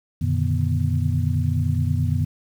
sine tone cluster, 90.4 / 118.6 / 142.1 / 151.5 / 242.1 Hz, F#2 / A#2 / C#3 / D#3 / B3, -40 / +30 / +43 / -46 / -34 cents, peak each -22 / -24 / -28 / -25 / -30 dBFS, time 0.21-2.25 s, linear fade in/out 10 ms, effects 8-bit

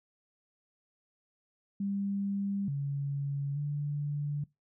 sine tone with pitch steps, 198.9 / 140.7 / 145.7 Hz, G3 / C#3 / D3, +25 / +26 / -13 cents, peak -30 dBFS, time 1.8-4.44 s, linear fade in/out 5 ms, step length 880 ms, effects noise-tail reverb RT60 0.2 s tail -22 dB re dry

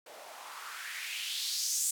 blue noise with band-pass filter sweep, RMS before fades -37 dBFS, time 0.06-1.91 s, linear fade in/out 5 ms, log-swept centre 510 to 7900 Hz, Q 2.8, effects none

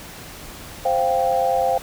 sine chord, C suspended fourth, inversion none, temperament equal with one note detuned, 523.3 / 698.5 / 788.1 Hz, C5 / F5 / G5, 0 / 0 / +9 cents, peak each -21 dBFS, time 0.85-1.78 s, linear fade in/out 5 ms, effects pink hiss -38 dBFS RMS until 1.82 s

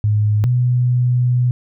sine tone pair in turn, 105.5 / 123.83 Hz, G#2 / B2, +28 / +5 cents, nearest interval minor third, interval 277 cents, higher second, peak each -12 dBFS, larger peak neither, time 0.04-0.44 / 0.44-1.51 s, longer second, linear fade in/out 0 ms, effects none

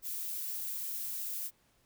violet noise, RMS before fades -38 dBFS, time 0.02-1.51 s, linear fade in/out 50 ms, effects pink hiss -70 dBFS RMS until 1.85 s

